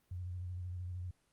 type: tone with vibrato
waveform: sine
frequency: 89.8 Hz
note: F2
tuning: 49 cents sharp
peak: -39 dBFS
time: 0.11-1.11 s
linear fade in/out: 5 ms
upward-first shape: square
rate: 13 Hz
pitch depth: 33 cents each way
effects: pink hiss -75 dBFS RMS until 1.32 s + Opus 24 kbps